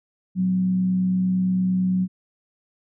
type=tone with frequency modulation; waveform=sine; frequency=185 Hz; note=F#3; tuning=in tune; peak=-18 dBFS; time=0.35-2.08 s; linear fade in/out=50 ms; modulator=68.8 Hz; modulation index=0.23; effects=none